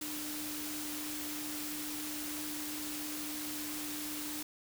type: tone in noise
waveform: sine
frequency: 300.5 Hz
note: D4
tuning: 40 cents sharp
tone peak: -42 dBFS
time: 0.01-4.43 s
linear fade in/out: 5 ms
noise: white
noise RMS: -41 dBFS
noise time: 0.01-4.43 s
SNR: -4 dB
effects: none